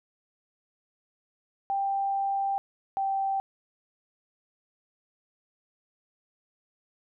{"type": "tone pair in turn", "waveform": "sine", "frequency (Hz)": [788, 780.3], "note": ["G5", "G5"], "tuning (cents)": [9, -8], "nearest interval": "unison", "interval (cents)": 17, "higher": "first", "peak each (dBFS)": -25, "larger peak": "neither", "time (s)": [[1.7, 2.58], [2.97, 3.4]], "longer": "first", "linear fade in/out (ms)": 0, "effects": []}